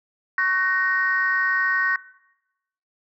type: chord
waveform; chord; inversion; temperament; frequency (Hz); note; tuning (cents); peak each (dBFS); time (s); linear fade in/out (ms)
sine; F# major; second; equal with one note detuned; 1108.7 / 1512.8 / 1864.7; C#6 / F#6 / A#6; 0 / +38 / 0; -26 / -22 / -21; 0.38-1.96; 2
effects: noise-tail reverb RT60 0.9 s tail -19 dB re dry + tanh soft clip ceiling -10 dBFS